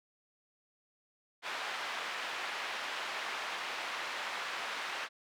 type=band-pass noise; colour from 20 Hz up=pink; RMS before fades=-39 dBFS; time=1.42-5.09 s; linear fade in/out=50 ms; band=960 to 3100 Hz; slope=12 dB/octave; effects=none